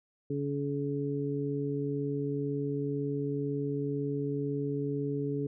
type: harmonic tone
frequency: 142 Hz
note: C#3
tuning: 42 cents sharp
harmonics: 1 / 2 / 3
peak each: -34 / -34 / -34 dBFS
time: 0.3-5.47 s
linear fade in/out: 5 ms
effects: none

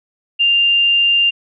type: tone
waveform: sine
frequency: 2794 Hz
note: F7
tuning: in tune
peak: -10 dBFS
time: 0.39-1.31 s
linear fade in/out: 20 ms
effects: none

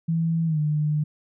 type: tone with pitch glide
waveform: sine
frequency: 164.5 to 150.85 Hz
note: E3 to D3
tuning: -3 to +47 cents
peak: -20 dBFS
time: 0.08-1.04 s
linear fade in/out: 10 ms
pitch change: -150 cents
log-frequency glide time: 0.46-0.59 s
effects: none

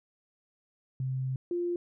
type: tone pair in turn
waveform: sine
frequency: 130.81 / 349.2 Hz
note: C3 / F4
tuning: 0 / 0 cents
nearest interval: octave + perfect fourth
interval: 1700 cents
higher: second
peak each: -29 / -28 dBFS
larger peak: second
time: 1-1.36 / 1.51-1.76 s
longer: first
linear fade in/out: 2 ms
effects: none

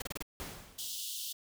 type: noise bursts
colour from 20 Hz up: pink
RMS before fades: -38 dBFS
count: 5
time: 0-0.225 s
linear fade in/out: 5 ms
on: 21 ms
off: 30 ms
type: noise with exponential decay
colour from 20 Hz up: pink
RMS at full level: -40 dBFS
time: 0.4-1.14 s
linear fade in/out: 0 ms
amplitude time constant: 160 ms
type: high-pass noise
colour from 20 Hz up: pink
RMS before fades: -40 dBFS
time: 0.78-1.33 s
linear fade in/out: 10 ms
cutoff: 2900 Hz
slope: 96 dB/octave
effects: none

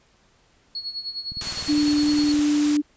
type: tone with tremolo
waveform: sine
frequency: 4351 Hz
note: C#8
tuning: 33 cents flat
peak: -26 dBFS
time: 0.75-2.32 s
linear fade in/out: 2 ms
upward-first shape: sine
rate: 9.8 Hz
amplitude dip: 75%
type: click train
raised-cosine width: 5 ms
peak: -27 dBFS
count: 22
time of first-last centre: 1.32-2.391 s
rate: 19.6 Hz
type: noise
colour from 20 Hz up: white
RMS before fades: -30 dBFS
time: 1.41-2.77 s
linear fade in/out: 2 ms
type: tone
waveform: sine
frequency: 295.3 Hz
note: D4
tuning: 10 cents sharp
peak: -17 dBFS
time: 1.68-2.82 s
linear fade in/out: 20 ms
effects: pink hiss -60 dBFS RMS until 2.96 s + resampled to 16000 Hz

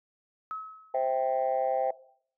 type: tone with exponential decay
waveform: sine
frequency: 1286 Hz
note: E6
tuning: 43 cents flat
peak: -31 dBFS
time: 0.51-1.11 s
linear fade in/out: 0 ms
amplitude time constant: 130 ms
type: chord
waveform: sine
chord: C major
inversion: none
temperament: just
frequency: 523.3 / 654.1 / 784.9 Hz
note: C5 / E5 / G5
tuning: 0 / -14 / +2 cents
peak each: -28 / -29 / -28 dBFS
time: 0.94-1.91 s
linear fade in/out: 5 ms
effects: noise-tail reverb RT60 0.6 s tail -19 dB re dry + tanh soft clip ceiling -18 dBFS

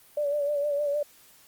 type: tone with vibrato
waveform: sine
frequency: 580 Hz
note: D5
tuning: 22 cents flat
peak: -24 dBFS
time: 0.17-1.03 s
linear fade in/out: 5 ms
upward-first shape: sine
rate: 6.5 Hz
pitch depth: 45 cents each way
effects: white hiss -56 dBFS RMS until 1.47 s + Opus 32 kbps

